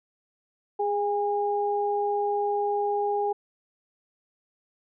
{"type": "tone pair together", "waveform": "sine", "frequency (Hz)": [411.5, 815], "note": ["G#4", "G#5"], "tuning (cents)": [-16, -33], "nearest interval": "octave", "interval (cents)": 1183, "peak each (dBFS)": -26, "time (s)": [0.79, 3.33], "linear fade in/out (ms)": 10, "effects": []}